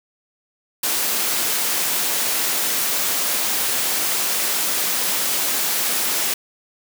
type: high-pass noise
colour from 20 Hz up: white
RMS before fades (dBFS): -21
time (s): 0.83-6.34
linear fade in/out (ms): 5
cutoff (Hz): 210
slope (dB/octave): 12
effects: none